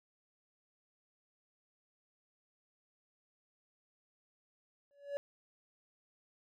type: tone with exponential growth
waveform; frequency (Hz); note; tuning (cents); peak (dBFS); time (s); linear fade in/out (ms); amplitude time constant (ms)
triangle; 568; C#5; +42; -30; 4.91-5.17; 0; 56
effects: none